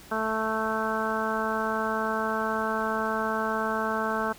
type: harmonic tone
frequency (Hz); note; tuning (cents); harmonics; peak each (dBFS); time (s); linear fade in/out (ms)
220; A3; 0; 1 / 2 / 3 / 4 / 5 / 6 / 7; -33 / -33 / -33 / -33 / -33 / -33 / -33; 0.11-4.33; 10
effects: pink hiss -49 dBFS RMS until 4.38 s